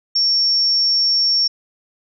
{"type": "tone", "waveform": "sine", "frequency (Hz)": 5480, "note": "F8", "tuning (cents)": -34, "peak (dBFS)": -13, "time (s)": [0.15, 1.48], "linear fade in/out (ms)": 10, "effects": []}